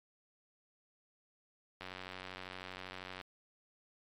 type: click train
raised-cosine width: 0.3 ms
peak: -28 dBFS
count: 131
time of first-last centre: 1.81-3.212 s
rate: 92.7 Hz
effects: MP3 96 kbps